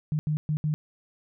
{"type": "tone bursts at uneven times", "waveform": "sine", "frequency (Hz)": 152.2, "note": "D#3", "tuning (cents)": -38, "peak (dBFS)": -23, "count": 4, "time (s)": [[0.12, 0.19], [0.27, 0.37], [0.49, 0.57], [0.64, 0.74]], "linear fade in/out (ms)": 0, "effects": []}